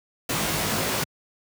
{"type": "noise with comb filter", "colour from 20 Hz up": "pink", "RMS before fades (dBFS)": -25, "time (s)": [0.29, 1.04], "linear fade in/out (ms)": 5, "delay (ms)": 19, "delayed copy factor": 0.8, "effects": ["high-pass 100 Hz 12 dB/octave"]}